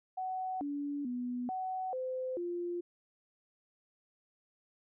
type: tone with pitch steps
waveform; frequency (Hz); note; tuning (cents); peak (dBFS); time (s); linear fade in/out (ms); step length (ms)
sine; 748 / 286.9 / 246.3 / 749 / 514 / 349.2; F#5 / D4 / B3 / F#5 / C5 / F4; +19 / -40 / -5 / +21 / -31 / 0; -34; 0.17-2.81; 10; 440
effects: none